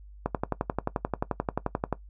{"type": "click train", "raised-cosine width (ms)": 1, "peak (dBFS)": -12, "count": 20, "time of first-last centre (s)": [0.26, 1.927], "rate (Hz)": 11.4, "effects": ["noise-tail reverb RT60 0.1 s tail -17 dB re dry", "added 50 Hz sine -45 dBFS peak until 2.09 s"]}